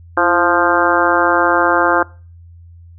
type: harmonic tone with a mistuned harmonic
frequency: 174.8 Hz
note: F3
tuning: 2 cents sharp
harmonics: 2 / 3 / 4 / 5 / 6 / 7 / 8 / 9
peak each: -19 / -19 / -19 / -19 / -19 / -19 / -19 / -19 dBFS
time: 0.17-2.03 s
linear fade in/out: 5 ms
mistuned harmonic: 2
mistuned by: -51 cents
effects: noise-tail reverb RT60 0.4 s tail -24 dB re dry + added 85 Hz sine -37 dBFS peak until 2.98 s